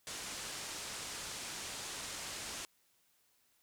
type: low-pass noise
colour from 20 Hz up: white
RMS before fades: -44 dBFS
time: 0.07-2.65 s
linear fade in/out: 0 ms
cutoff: 8700 Hz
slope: 24 dB/octave
effects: white hiss -73 dBFS RMS until 3.62 s